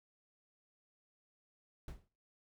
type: noise with exponential decay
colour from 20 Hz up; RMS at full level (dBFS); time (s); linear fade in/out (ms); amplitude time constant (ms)
brown; -41; 1.88-2.08; 2; 42
effects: noise-tail reverb RT60 0.4 s tail -20 dB re dry